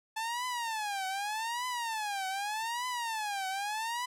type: tone with vibrato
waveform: sawtooth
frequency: 872 Hz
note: A5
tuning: 16 cents flat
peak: -29 dBFS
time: 0.16-4.06 s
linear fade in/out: 10 ms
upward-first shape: triangle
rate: 0.83 Hz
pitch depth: 260 cents each way
effects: low-pass 12000 Hz 12 dB/octave